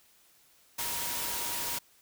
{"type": "tone in noise", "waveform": "sine", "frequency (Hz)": 950, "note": "A#5", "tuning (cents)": 33, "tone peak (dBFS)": -43, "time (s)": [0.78, 1.79], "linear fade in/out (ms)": 10, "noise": "white", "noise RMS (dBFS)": -34, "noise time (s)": [0.78, 1.79], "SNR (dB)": -12, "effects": ["white hiss -63 dBFS RMS until 2.01 s"]}